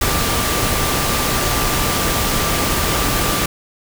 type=tone in noise; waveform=sine; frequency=1180 Hz; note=D6; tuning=8 cents sharp; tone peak=-26 dBFS; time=0.01-3.46 s; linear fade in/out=5 ms; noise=pink; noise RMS=-18 dBFS; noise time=0.01-3.46 s; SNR=-11 dB; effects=none

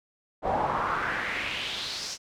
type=noise with band-pass filter sweep; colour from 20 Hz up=brown; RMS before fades=-30 dBFS; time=0.42-2.18 s; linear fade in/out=50 ms; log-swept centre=690 to 6000 Hz; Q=3.2; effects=none

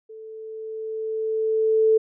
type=tone with level ramp; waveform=sine; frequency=440 Hz; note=A4; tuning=in tune; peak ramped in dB=-38 to -13 dBFS; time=0.09-1.98 s; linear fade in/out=10 ms; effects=none

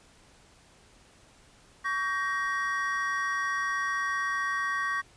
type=chord; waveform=triangle; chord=G diminished; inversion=second; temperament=just; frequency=1128.9 / 1568 / 1881.6 Hz; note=Db6 / G6 / Bb6; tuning=+31 / 0 / +16 cents; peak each=-29 / -33 / -29 dBFS; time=1.84-5.02 s; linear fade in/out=20 ms; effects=pink hiss -58 dBFS RMS until 5.16 s + resampled to 22050 Hz

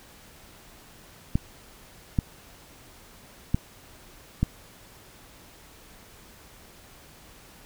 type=clicks; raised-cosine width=5 ms; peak=-9 dBFS; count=4; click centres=1.355 / 2.188 / 3.545 / 4.43 s; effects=pink hiss -51 dBFS RMS until 7.65 s

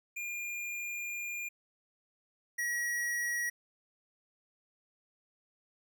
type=tone pair in turn; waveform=square; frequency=2409 / 1912 Hz; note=D7 / A#6; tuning=+43 / +43 cents; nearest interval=major third; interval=400 cents; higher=first; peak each=-37 / -32 dBFS; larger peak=second; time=0.16-1.49 / 2.58-3.5 s; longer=first; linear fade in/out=10 ms; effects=none

